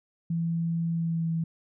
sine tone with pitch glide, 166.8 to 164.03 Hz, E3 to E3, +21 to -8 cents, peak -25 dBFS, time 0.3-1.44 s, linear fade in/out 5 ms, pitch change -29 cents, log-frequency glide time 0.92-1.32 s, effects none

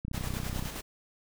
click train, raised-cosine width 5 ms, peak -23 dBFS, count 20, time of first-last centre 0.05-0.657 s, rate 31.3 Hz
pink noise with tremolo, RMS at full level -38 dBFS, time 0.13-0.82 s, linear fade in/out 20 ms, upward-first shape square, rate 9.6 Hz, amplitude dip 40%
effects none

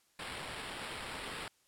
white noise with sample-and-hold, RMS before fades -43 dBFS, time 0.19-1.48 s, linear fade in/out 2 ms, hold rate 6300 Hz, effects white hiss -71 dBFS RMS until 1.67 s + low-pass 11000 Hz 12 dB/octave

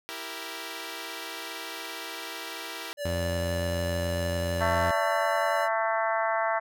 5% pulse chord, E diminished, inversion none, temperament equal, 329.6 / 392 / 466.2 Hz, E4 / G4 / Bb4, 0 / 0 / 0 cents, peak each -28 / -30 / -28 dBFS, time 0.09-2.93 s, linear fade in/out 0 ms
square tone with vibrato, 579 Hz, D5, 25 cents flat, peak -31 dBFS, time 2.97-5.69 s, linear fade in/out 50 ms, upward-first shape sine, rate 11 Hz, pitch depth 10 cents each way
sawtooth tone, 87 Hz, F2, 6 cents flat, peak -25 dBFS, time 3.05-4.91 s, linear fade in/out 5 ms
harmonic tone, 223 Hz, A3, 23 cents sharp, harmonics 3 / 4 / 5 / 6 / 7 / 8 / 9, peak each -28 / -30 / -32 / -34 / -35 / -36 / -37 dBFS, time 4.6-6.6 s, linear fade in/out 20 ms
effects none

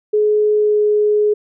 sine tone with pitch glide, 422.7 to 420 Hz, G#4 to G#4, +31 to +19 cents, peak -11 dBFS, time 0.13-1.34 s, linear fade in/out 10 ms, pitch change -12 cents, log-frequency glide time 0.53-0.81 s, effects none

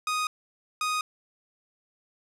sawtooth tone pair in turn, 1244.5 / 1244.5 Hz, D#6 / D#6, 0 / 0 cents, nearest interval unison, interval 0 cents, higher neither, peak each -22 dBFS, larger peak neither, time 0.07-0.27 / 0.81-1.01 s, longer neither, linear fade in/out 2 ms, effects low-pass 10000 Hz 12 dB/octave + 10-bit

